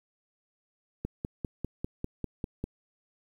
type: click train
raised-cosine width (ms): 3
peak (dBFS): -19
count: 9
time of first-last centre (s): 1.05-2.64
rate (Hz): 5.03
effects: 9-bit